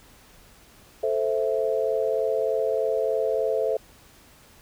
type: chord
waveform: sine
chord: A minor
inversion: none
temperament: equal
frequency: 440 / 523.3 / 659.3 Hz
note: A4 / C5 / E5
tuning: 0 / 0 / 0 cents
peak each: -25 / -26 / -27 dBFS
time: 1.03-3.77 s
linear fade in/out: 5 ms
effects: pink hiss -53 dBFS RMS until 4.61 s